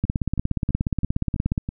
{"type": "two click trains", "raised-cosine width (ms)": 5, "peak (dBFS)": [-9, -15], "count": [27, 6], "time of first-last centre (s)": [[0.04, 1.578], [0.05, 1.689]], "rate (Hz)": [16.9, 3.05], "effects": []}